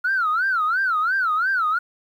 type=tone with vibrato; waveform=sine; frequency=1396.9 Hz; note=F6; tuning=in tune; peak=-17 dBFS; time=0.04-1.79 s; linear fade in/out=10 ms; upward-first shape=sine; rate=2.9 Hz; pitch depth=220 cents each way; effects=tanh soft clip ceiling -14 dBFS + 9-bit